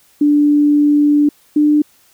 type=tone pair in turn; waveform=sine; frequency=293.3 / 298.1 Hz; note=D4 / D4; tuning=-2 / +26 cents; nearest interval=unison; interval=28 cents; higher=second; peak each=-8 dBFS; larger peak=neither; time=0.21-1.29 / 1.56-1.82 s; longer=first; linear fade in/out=5 ms; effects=white hiss -52 dBFS RMS until 2.13 s